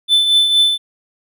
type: tone with tremolo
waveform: triangle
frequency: 3520 Hz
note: A7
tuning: in tune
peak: -6 dBFS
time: 0.08-0.78 s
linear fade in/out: 50 ms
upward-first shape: triangle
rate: 4.3 Hz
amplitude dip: 55%
effects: none